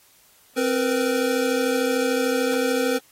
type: tone cluster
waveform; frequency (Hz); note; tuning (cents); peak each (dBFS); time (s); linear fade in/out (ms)
square; 262.4 / 468.6 / 502; C4 / A#4 / B4; +5 / +9 / +28; -25; 0.56-2.99; 20
effects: white hiss -56 dBFS RMS until 3.11 s + AAC 48 kbps